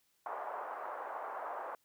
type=band-pass noise; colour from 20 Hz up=pink; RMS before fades=-42 dBFS; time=0.26-1.75 s; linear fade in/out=2 ms; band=620 to 1200 Hz; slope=24 dB/octave; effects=white hiss -75 dBFS RMS until 1.84 s